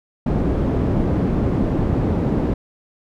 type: low-pass noise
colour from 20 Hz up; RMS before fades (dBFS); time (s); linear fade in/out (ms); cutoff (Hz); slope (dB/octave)
white; -19; 0.26-2.54; 5; 270; 12
effects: none